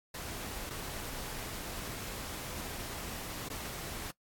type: noise with dropouts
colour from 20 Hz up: pink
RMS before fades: -41 dBFS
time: 0.14-4.11 s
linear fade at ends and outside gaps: 5 ms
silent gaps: 0.696-0.706 / 3.485-3.499 s
effects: noise-tail reverb RT60 0.1 s tail -20 dB re dry + AAC 64 kbps